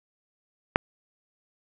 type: click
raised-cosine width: 0.5 ms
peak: -3 dBFS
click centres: 0.759 s
effects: none